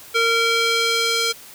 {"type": "tone with band-pass filter sweep", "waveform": "square", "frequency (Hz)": 460, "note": "A#4", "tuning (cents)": -23, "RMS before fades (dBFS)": -19, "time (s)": [0.14, 1.33], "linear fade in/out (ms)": 20, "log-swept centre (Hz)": [2400, 4600], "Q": 1, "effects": ["white hiss -42 dBFS RMS until 1.54 s"]}